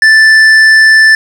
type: tone with hard clipping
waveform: sine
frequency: 1761 Hz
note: A6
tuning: 1 cent sharp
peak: -3 dBFS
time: 0.02-1.15 s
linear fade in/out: 2 ms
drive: 7 dB
effects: none